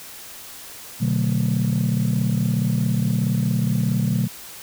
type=chord; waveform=sine; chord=B minor seventh; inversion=none; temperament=just; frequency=123.47 / 148.16 / 185.21 / 222.2 Hz; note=B2 / D3 / F#3 / A3; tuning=0 / +16 / +2 / +17 cents; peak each=-21 / -23 / -22 / -24 dBFS; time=1-4.28 s; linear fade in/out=20 ms; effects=tanh soft clip ceiling -12 dBFS + white hiss -39 dBFS RMS until 4.62 s